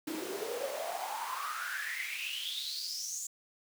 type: noise with high-pass filter sweep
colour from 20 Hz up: pink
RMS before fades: -38 dBFS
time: 0.07-3.27 s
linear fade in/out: 5 ms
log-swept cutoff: 300 to 7200 Hz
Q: 9.7
effects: none